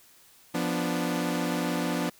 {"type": "chord", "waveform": "sawtooth", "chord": "B diminished", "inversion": "second", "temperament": "equal", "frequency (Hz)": [174.61, 246.9, 293.7], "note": ["F3", "B3", "D4"], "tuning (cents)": [0, 0, 0], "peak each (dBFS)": -27, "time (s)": [0.54, 2.1], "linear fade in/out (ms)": 10, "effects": ["white hiss -57 dBFS RMS until 2.19 s"]}